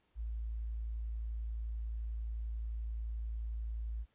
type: tone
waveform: sine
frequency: 55.7 Hz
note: A1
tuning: 22 cents sharp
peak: -36 dBFS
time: 0.15-4.06 s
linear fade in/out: 50 ms
effects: pink hiss -75 dBFS RMS until 4.14 s + resampled to 8000 Hz